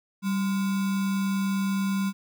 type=tone with sample-and-hold; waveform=sine; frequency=194.7 Hz; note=G3; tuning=12 cents flat; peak=-23 dBFS; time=0.22-2.13 s; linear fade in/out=50 ms; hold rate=1225 Hz; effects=none